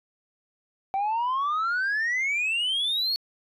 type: exponential sweep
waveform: sine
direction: up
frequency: 765 to 4435 Hz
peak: -21 dBFS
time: 0.94-3.16 s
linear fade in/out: 0 ms
effects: tanh soft clip ceiling -22 dBFS